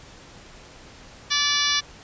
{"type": "harmonic tone", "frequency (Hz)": 580, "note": "D5", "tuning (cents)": -22, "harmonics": [2, 3, 4, 5, 6, 7, 8, 9, 10], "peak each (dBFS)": [-30, -28, -30, -30, -25, -28, -30, -29, -29], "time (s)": [1.3, 1.81], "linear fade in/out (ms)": 20, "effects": ["pink hiss -46 dBFS RMS until 2.03 s", "resampled to 16000 Hz"]}